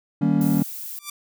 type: chord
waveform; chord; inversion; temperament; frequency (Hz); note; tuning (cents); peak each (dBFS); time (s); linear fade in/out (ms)
triangle; Eb dominant seventh; none; just; 155.56 / 194.45 / 233.3 / 280; Eb3 / G3 / Bb3 / Db4; 0 / -14 / +2 / +18; -21 / -20 / -21 / -20; 0.21-0.63; 10
type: noise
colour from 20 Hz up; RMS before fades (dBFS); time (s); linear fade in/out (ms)
violet; -34; 0.41-0.99; 2
type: tone with exponential growth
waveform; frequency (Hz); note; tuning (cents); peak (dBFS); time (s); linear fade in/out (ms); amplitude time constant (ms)
5% pulse; 1174.7; D6; 0; -16; 0.94-1.1; 5; 34
effects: none